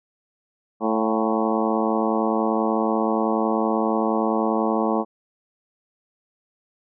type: harmonic tone with a mistuned harmonic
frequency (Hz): 110.5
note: A2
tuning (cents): +8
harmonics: 2 / 3 / 4 / 5 / 6 / 7 / 8 / 9 / 10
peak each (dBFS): -24 / -26 / -27 / -28 / -29 / -29 / -30 / -31 / -31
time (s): 0.8-5.05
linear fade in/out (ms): 50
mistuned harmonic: 6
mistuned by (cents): +63
effects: none